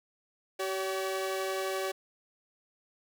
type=tone pair together; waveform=sawtooth; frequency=382.5 / 568 Hz; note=G4 / C#5; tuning=-42 / +42 cents; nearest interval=perfect fifth; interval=684 cents; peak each=-29 / -31 dBFS; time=0.59-1.92 s; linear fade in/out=10 ms; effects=none